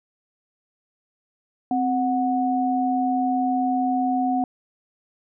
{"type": "tone pair together", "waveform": "sine", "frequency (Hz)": [260, 735.4], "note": ["C4", "F#5"], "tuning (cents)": [-11, -11], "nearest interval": "octave + tritone", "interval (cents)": 1800, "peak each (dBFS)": -22, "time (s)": [1.71, 4.44], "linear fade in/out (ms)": 2, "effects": []}